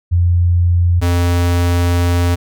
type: tone pair in turn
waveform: sine / square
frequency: 87.31 / 87.31 Hz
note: F2 / F2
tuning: 0 / 0 cents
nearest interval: unison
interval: 0 cents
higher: neither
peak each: -9 / -12 dBFS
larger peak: first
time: 0.11-1.01 / 1.01-2.36 s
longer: second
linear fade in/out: 20 ms
effects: none